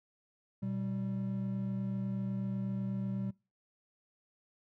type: tone pair together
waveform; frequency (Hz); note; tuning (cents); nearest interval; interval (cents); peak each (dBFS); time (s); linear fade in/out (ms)
triangle; 121.8 / 193.65; B2 / G3; -24 / -21; minor sixth; 803; -36 / -33; 0.62-3.31; 10
effects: noise-tail reverb RT60 0.3 s tail -24 dB re dry